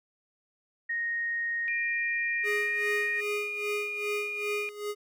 sine tone, 1864.7 Hz, A#6, in tune, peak -28 dBFS, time 0.89-3.21 s, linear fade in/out 10 ms
sine tone with pitch glide, 2394 to 2432 Hz, D7 to D#7, +33 to -40 cents, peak -32 dBFS, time 1.68-4.69 s, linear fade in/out 0 ms, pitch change +27 cents, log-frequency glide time 2.59-2.84 s
square tone with tremolo, 415.3 Hz, G#4, in tune, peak -30 dBFS, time 2.43-4.95 s, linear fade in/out 50 ms, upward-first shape sine, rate 2.5 Hz, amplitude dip 80%
effects none

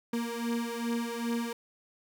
35% pulse beating tone pair, 233.1 / 235.6 Hz, A#3 / A#3, 0 / +19 cents, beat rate 2.5 Hz, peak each -31 / -33 dBFS, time 0.13-1.53 s, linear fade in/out 5 ms, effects none

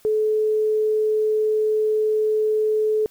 sine tone, 430.9 Hz, A4, 36 cents flat, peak -17 dBFS, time 0.05-3.06 s, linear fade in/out 0 ms, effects white hiss -55 dBFS RMS until 3.1 s

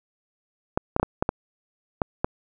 clicks, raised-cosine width 1 ms, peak -7 dBFS, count 8, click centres 0.775 / 0.964 / 0.998 / 1.03 / 1.225 / 1.291 / 2.018 / 2.245 s, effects none

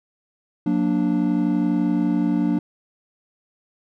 triangle chord, Gb augmented, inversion none, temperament equal with one note detuned, 181.29 / 233.1 / 293.7 Hz, Gb3 / Bb3 / D4, -35 / 0 / 0 cents, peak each -21 / -21 / -19 dBFS, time 0.66-2.59 s, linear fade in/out 5 ms, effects none

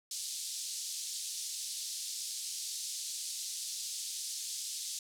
pink band-pass noise, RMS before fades -40 dBFS, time 0.11-4.99 s, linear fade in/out 2 ms, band 4200 to 10000 Hz, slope 24 dB/octave, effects none

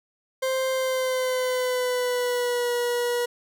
40% pulse tone with pitch glide, 523.3 to 482.6 Hz, C5 to B4, 0 to -40 cents, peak -22 dBFS, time 0.42-3.26 s, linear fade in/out 10 ms, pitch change -140 cents, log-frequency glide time 0.72-2.72 s, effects none

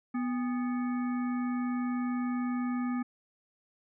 harmonic tone with a mistuned harmonic, 246.9 Hz, B3, in tune, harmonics 1 / 3 / 5 / 7 / 9, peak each -29 / -44 / -42 / -49 / -50 dBFS, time 0.14-3.03 s, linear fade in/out 10 ms, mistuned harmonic 3, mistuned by +150 cents, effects none

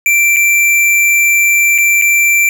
square tone with dropouts, 2349 Hz, D7, in tune, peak -8 dBFS, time 0.06-2.49 s, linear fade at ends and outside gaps 1 ms, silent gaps 0.362-0.367 / 1.78-1.784 / 2.015-2.021 s, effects none

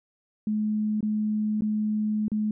sine tone with dropouts, 213.2 Hz, G#3, 46 cents sharp, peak -23 dBFS, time 0.47-2.51 s, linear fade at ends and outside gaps 2 ms, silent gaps 1.007-1.028 / 1.609-1.62 / 2.282-2.317 s, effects none

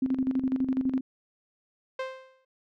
sine tone with tremolo, 261.6 Hz, C4, in tune, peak -22 dBFS, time 0.02-1.01 s, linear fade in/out 5 ms, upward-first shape square, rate 12 Hz, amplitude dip 65%
sawtooth tone with exponential decay, 523.3 Hz, C5, in tune, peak -24 dBFS, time 1.99-2.45 s, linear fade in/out 5 ms, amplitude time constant 98 ms
effects low-pass 3000 Hz 12 dB/octave

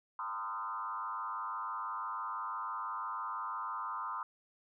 sine tone with frequency modulation, 1129 Hz, C#6, 31 cents sharp, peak -36 dBFS, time 0.19-4.23 s, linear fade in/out 2 ms, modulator 106 Hz, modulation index 2, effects none

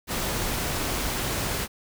pink noise, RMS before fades -28 dBFS, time 0.07-1.68 s, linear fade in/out 50 ms, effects none

